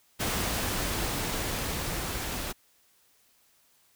pink noise with level ramp, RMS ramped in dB -29 to -34 dBFS, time 0.19-2.53 s, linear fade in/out 20 ms, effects white hiss -65 dBFS RMS until 3.95 s

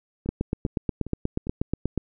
two click trains, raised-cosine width 3 ms, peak -11 / -22 dBFS, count 15 / 4, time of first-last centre 0.29-1.977 / 0.26-1.47 s, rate 8.3 / 2.48 Hz, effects none

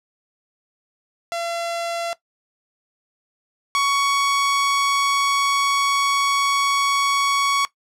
sawtooth tone pair in turn, 680 / 1118 Hz, F5 / C#6, -46 / +14 cents, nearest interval major sixth, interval 860 cents, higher second, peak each -20 / -13 dBFS, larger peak second, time 1.32-2.13 / 3.75-7.65 s, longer second, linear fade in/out 0 ms, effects noise-tail reverb RT60 0.1 s tail -17 dB re dry + low-pass 9000 Hz 12 dB/octave

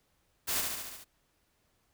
white noise with echo, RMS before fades -32 dBFS, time 0.47-0.62 s, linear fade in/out 20 ms, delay 71 ms, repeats 6, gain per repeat -3 dB, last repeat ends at 1.046 s, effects pink hiss -73 dBFS RMS until 1.93 s

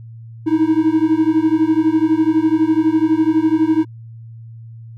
triangle beating tone pair, 311.1 / 323.1 Hz, D#4 / E4, 0 / -35 cents, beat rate 12 Hz, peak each -13 dBFS, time 0.46-3.85 s, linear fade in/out 20 ms, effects added 114 Hz sine -33 dBFS peak until 4.97 s

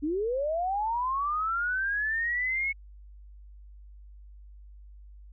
sine linear sweep, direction up, 279.6 to 2210 Hz, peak -26 dBFS, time 0.02-2.73 s, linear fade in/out 20 ms, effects added 50 Hz sine -46 dBFS peak until 5.32 s

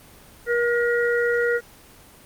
harmonic tone, 475.9 Hz, A#4, 36 cents sharp, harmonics 1 / 3 / 4, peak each -20 / -25 / -26 dBFS, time 0.46-1.61 s, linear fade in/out 50 ms, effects pink hiss -48 dBFS RMS until 2.25 s + Opus 24 kbps

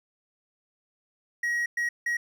triangle tone bursts at uneven times, 1900 Hz, A#6, 33 cents sharp, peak -23 dBFS, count 3, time 1.43-1.66 / 1.77-1.89 / 2.06-2.17 s, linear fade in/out 5 ms, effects none

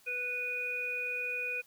harmonic tone, 493.9 Hz, B4, in tune, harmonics 1 / 3 / 5, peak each -43 / -44 / -33 dBFS, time 0.06-1.62 s, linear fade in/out 20 ms, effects white hiss -63 dBFS RMS until 1.66 s

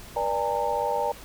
sine tone cluster, 482.3 / 587 / 814 / 911 Hz, B4 / D5 / G#5 / A#5, -41 / -1 / -35 / -40 cents, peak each -30 / -29 / -29 / -28 dBFS, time 0.16-1.12 s, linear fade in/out 5 ms, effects added 50 Hz sine -50 dBFS peak until 1.24 s + pink hiss -45 dBFS RMS until 1.24 s

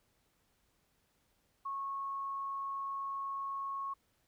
sine tone, 1098 Hz, C#6, 17 cents flat, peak -36 dBFS, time 1.65-3.94 s, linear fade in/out 10 ms, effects pink hiss -75 dBFS RMS until 4.27 s

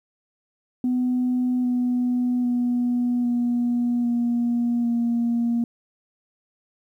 sine tone with pitch steps, 250 / 247 / 244 / 241.1 / 238.2 / 235.3 Hz, B3 / B3 / B3 / B3 / A#3 / A#3, +21 / 0 / -21 / -41 / +38 / +16 cents, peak -18 dBFS, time 0.84-5.64 s, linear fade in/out 2 ms, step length 800 ms, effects tanh soft clip ceiling -16 dBFS + 10-bit

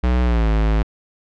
square tone with pitch glide, 61.74 to 53.75 Hz, B1 to A1, 0 to -40 cents, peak -15 dBFS, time 0.03-0.83 s, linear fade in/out 10 ms, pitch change -240 cents, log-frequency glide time 0.23-0.49 s, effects low-pass 3000 Hz 12 dB/octave

